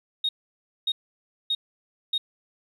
sine tone bursts, 3729 Hz, A#7, in tune, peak -21 dBFS, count 4, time 0.24-2.18 s, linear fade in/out 5 ms, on 50 ms, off 580 ms, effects tanh soft clip ceiling -17 dBFS + 10-bit

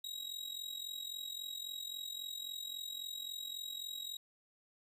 40% pulse tone with amplitude modulation, 3826 Hz, A#7, 44 cents sharp, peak -37 dBFS, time 0.04-4.17 s, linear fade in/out 5 ms, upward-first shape sine, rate 43.7 Hz, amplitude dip 75%, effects none

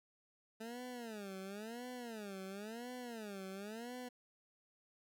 20% pulse tone with vibrato, 218.3 Hz, A3, 13 cents flat, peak -40 dBFS, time 0.6-4.09 s, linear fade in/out 10 ms, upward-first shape sine, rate 0.96 Hz, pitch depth 240 cents each way, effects none

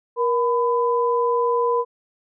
sine tone pair together, 474.7 / 1003 Hz, A#4 / B5, +31 / +26 cents, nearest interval octave + minor second, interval 1295 cents, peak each -19 / -21 dBFS, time 0.16-1.85 s, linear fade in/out 50 ms, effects none

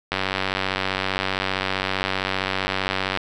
click train, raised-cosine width 0.3 ms, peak -6 dBFS, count 292, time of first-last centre 0.12-3.174 s, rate 95.3 Hz, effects none

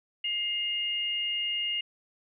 sine tone pair together, 2110 / 2840 Hz, C7 / F7, +14 / +28 cents, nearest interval perfect fourth, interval 514 cents, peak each -37 / -28 dBFS, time 0.24-1.81 s, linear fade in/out 5 ms, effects none

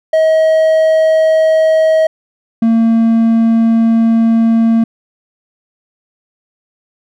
triangle tone pair in turn, 636 / 227.5 Hz, D#5 / A#3, +38 / -42 cents, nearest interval octave + tritone, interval 1780 cents, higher first, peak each -5 dBFS, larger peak neither, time 0.13-2.07 / 2.62-4.84 s, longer second, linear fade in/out 5 ms, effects none

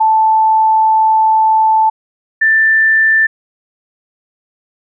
sine tone pair in turn, 878 / 1773.3 Hz, A5 / A6, -4 / +13 cents, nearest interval octave, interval 1217 cents, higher second, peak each -7 dBFS, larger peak neither, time 0-1.9 / 2.41-3.27 s, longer first, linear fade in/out 10 ms, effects none

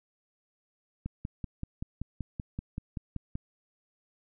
click train, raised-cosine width 5 ms, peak -22 dBFS, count 13, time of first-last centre 1.06-3.354 s, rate 5.23 Hz, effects none

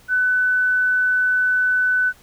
sine tone, 1500 Hz, F#6, 23 cents sharp, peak -15 dBFS, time 0.08-2.13 s, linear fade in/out 50 ms, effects pink hiss -51 dBFS RMS until 2.22 s

